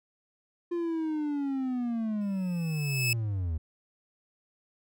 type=linear sweep; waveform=triangle; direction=down; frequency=349.2 to 76 Hz; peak=-26 dBFS; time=0.71-3.58 s; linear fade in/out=10 ms
type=tone with exponential growth; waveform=sawtooth; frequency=2605 Hz; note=E7; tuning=21 cents flat; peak=-21 dBFS; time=2.21-3.13 s; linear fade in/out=2 ms; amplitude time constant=200 ms
effects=none